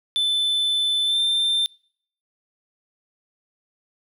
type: tone with pitch glide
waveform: triangle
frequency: 3520 to 3577 Hz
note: A7 to A7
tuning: 0 to +28 cents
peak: -17 dBFS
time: 0.16-1.66 s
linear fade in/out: 0 ms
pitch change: +28 cents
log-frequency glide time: 1.05-1.19 s
effects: noise-tail reverb RT60 0.6 s tail -26 dB re dry